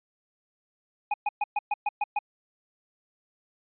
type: tone bursts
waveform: square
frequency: 829 Hz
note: G#5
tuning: 3 cents flat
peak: -24 dBFS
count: 8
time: 1.11-2.19 s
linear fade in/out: 5 ms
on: 30 ms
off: 120 ms
effects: resampled to 8000 Hz